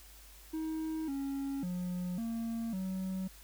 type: tone with pitch steps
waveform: triangle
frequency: 317 / 275.5 / 179.5 / 228.9 / 188.3 Hz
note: D#4 / C#4 / F3 / A#3 / F#3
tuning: +32 / -11 / +48 / -31 / +31 cents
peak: -32 dBFS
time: 0.53-3.28 s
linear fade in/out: 10 ms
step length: 550 ms
effects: added 50 Hz sine -55 dBFS peak until 3.43 s + white hiss -57 dBFS RMS until 3.43 s